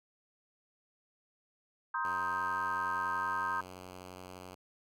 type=chord; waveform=sine; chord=C minor seventh; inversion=third; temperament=just; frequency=941.9 / 1046.5 / 1255.8 / 1569.8 Hz; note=Bb5 / C6 / Eb6 / G6; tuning=+18 / 0 / +16 / +2 cents; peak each=-37 dBFS; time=1.94-3.61 s; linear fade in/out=5 ms
type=tone with pitch glide; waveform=5% pulse; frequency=90.5 to 91.71 Hz; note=F#2 to F#2; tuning=-38 to -15 cents; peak=-35 dBFS; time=2.04-4.55 s; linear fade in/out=10 ms; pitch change=+23 cents; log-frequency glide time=2.94-3.54 s
effects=none